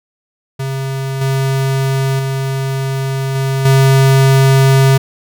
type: tone with level steps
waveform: square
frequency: 134.6 Hz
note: C3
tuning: 49 cents sharp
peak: -18 / -13 / -16 / -14 / -7 dBFS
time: 0.59-4.98 s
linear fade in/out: 10 ms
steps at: 1.21 / 2.19 / 3.35 / 3.65 s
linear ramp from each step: 5 ms
effects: none